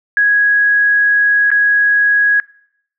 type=tone with dropouts; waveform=sine; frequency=1661.2 Hz; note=G#6; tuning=in tune; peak=-8 dBFS; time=0.17-2.4 s; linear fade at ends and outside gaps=1 ms; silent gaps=1.504-1.515 s; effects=noise-tail reverb RT60 0.7 s tail -23 dB re dry